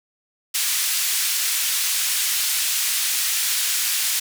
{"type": "band-pass noise", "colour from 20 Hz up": "white", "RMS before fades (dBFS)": -22, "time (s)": [0.54, 4.2], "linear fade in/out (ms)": 10, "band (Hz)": [2000, 13000], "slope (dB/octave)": 12, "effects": []}